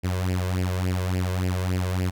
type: tone with flanger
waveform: sawtooth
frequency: 91.7 Hz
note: F#2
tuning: 15 cents flat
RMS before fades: -25 dBFS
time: 0.03-2.11 s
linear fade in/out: 20 ms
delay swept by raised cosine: 0.39 to 1.99 ms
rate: 3.5 Hz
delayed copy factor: +0.75
effects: none